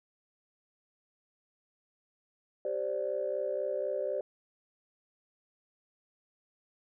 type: chord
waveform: sine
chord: G suspended fourth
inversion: none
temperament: equal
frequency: 392 / 523.3 / 587.3 Hz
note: G4 / C5 / D5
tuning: 0 / 0 / 0 cents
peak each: -37 / -34 / -33 dBFS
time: 2.65-4.21 s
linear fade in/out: 2 ms
effects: tanh soft clip ceiling -21 dBFS